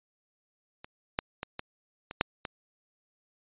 clicks, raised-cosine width 0.3 ms, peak -27 / -10 / -18 / -19 / -23 / -6 / -18 dBFS, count 7, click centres 0.845 / 1.189 / 1.431 / 1.594 / 2.111 / 2.211 / 2.452 s, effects resampled to 8000 Hz

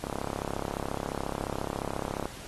click train, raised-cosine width 1 ms, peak -18 dBFS, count 77, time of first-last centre 0.04-2.256 s, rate 34.3 Hz, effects pink hiss -45 dBFS RMS until 2.47 s + AAC 32 kbps

